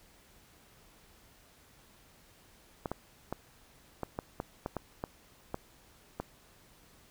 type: clicks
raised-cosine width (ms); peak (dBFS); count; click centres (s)
1; -20; 11; 2.858 / 2.916 / 3.326 / 4.033 / 4.189 / 4.401 / 4.661 / 4.767 / 5.039 / 5.544 / 6.2
effects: pink hiss -61 dBFS RMS until 7.1 s